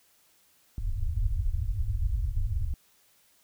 pink low-pass noise, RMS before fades -28 dBFS, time 0.78-2.74 s, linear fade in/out 2 ms, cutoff 110 Hz, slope 96 dB/octave, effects white hiss -64 dBFS RMS until 3.43 s

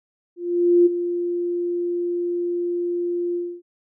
sine tone with ADSR envelope, 349.2 Hz, F4, in tune, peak -10 dBFS, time 0.36-3.62 s, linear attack 500 ms, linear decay 19 ms, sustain -11 dB, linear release 270 ms, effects none

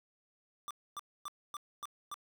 square tone bursts, 1179 Hz, D6, 6 cents sharp, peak -40 dBFS, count 6, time 0.68-2.142 s, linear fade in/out 0 ms, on 27 ms, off 260 ms, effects 11-bit

